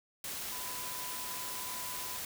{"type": "tone in noise", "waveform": "sine", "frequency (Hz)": 1000, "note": "B5", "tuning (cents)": 21, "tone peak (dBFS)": -46, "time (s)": [0.52, 2.18], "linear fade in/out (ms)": 2, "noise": "white", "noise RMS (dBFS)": -40, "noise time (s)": [0.24, 2.25], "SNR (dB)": -9, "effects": []}